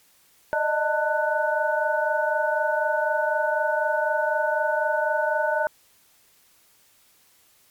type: tone cluster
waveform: sine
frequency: 602 / 626 / 896 / 1485 Hz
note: D5 / D#5 / A5 / F#6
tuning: +43 / +10 / +31 / +6 cents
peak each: -26 dBFS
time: 0.53-5.67 s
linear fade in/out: 0 ms
effects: white hiss -59 dBFS RMS until 7.7 s + MP3 96 kbps